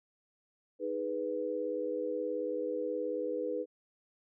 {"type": "chord", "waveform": "sine", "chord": "G# minor", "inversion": "second", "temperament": "equal", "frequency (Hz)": [311.1, 415.3, 493.9], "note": ["D#4", "G#4", "B4"], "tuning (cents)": [0, 0, 0], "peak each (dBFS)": [-39, -38, -34], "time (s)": [0.79, 3.66], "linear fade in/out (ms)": 50, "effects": []}